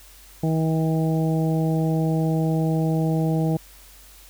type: harmonic tone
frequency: 160 Hz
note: D#3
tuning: 49 cents sharp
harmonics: 1 / 2 / 3 / 4 / 5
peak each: -20 / -26 / -30 / -32 / -34 dBFS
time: 0.43-3.57 s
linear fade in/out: 5 ms
effects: added 48 Hz sine -49 dBFS peak until 4.29 s + white hiss -49 dBFS RMS until 4.29 s